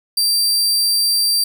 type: tone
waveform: sawtooth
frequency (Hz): 4699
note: D8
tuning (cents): 0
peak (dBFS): -11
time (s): 0.17-1.44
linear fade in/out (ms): 5
effects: none